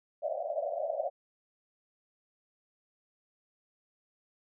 white band-pass noise, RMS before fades -34 dBFS, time 0.22-1.1 s, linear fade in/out 20 ms, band 550 to 700 Hz, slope 96 dB/octave, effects none

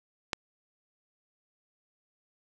click, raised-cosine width 0.2 ms, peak -11 dBFS, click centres 0.332 s, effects none

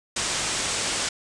white low-pass noise, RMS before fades -27 dBFS, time 0.16-1.09 s, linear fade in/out 5 ms, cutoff 8800 Hz, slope 48 dB/octave, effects resampled to 24000 Hz

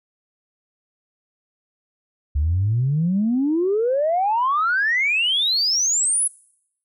sine exponential sweep, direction up, 69.1 to 10820 Hz, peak -16 dBFS, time 2.35-6.28 s, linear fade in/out 10 ms, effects noise-tail reverb RT60 0.8 s tail -25 dB re dry + tanh soft clip ceiling -12 dBFS

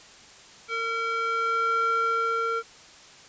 square tone with band-pass filter sweep, 457.3 Hz, A#4, 33 cents flat, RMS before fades -26 dBFS, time 0.68-2.63 s, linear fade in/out 50 ms, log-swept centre 1900 to 1100 Hz, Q 3.4, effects white hiss -49 dBFS RMS until 3.28 s + resampled to 16000 Hz

